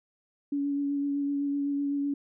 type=tone with vibrato; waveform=sine; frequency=283.2 Hz; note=C#4; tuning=37 cents sharp; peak=-26 dBFS; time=0.52-2.14 s; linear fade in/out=5 ms; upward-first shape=sine; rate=7.9 Hz; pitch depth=14 cents each way; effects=none